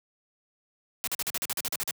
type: noise bursts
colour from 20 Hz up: white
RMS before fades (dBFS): -30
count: 12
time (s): 1.04-1.909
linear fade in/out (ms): 0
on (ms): 33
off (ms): 43
effects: high-pass 100 Hz 12 dB/octave